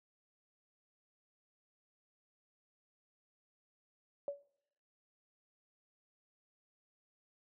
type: tone with exponential decay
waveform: sine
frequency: 568 Hz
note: C#5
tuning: 42 cents sharp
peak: -32 dBFS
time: 4.28-4.43 s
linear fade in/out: 1 ms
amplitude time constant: 32 ms
effects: noise-tail reverb RT60 0.8 s tail -24 dB re dry